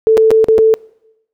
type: tone with dropouts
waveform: sine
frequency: 442.1 Hz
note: A4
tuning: 8 cents sharp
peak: -5 dBFS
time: 0.07-0.74 s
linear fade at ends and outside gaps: 0 ms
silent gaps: 0.171-0.177 / 0.306-0.314 / 0.443-0.485 / 0.581-0.588 s
effects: noise-tail reverb RT60 0.9 s tail -25 dB re dry